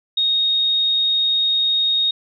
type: tone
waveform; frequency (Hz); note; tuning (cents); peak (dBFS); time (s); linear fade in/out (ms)
sine; 3729; A#7; 0; -15; 0.17-2.11; 5
effects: none